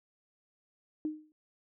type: tone with exponential decay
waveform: sine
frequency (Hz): 307.8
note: D#4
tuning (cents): -19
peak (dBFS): -28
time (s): 1.05-1.32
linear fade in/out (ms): 1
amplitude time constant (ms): 57
effects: none